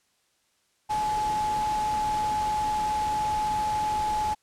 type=tone in noise; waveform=sine; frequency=851 Hz; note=G#5; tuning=42 cents sharp; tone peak=-24 dBFS; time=0.89-4.35 s; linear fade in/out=20 ms; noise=pink; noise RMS=-37 dBFS; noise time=0.89-4.35 s; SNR=+10 dB; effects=white hiss -69 dBFS RMS until 4.42 s + low-pass 9000 Hz 12 dB/octave